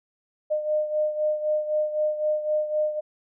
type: beating tone pair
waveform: sine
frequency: 608 / 611.9 Hz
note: D#5 / D#5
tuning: -40 / -29 cents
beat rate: 3.9 Hz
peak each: -23 / -29 dBFS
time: 0.5-3.01 s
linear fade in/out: 20 ms
effects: none